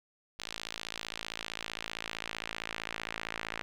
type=tone with band-pass filter sweep; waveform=sawtooth; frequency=55.4 Hz; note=A1; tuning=13 cents sharp; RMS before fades=-41 dBFS; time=0.39-3.62 s; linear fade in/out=0 ms; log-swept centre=3900 to 2100 Hz; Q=1.3; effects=none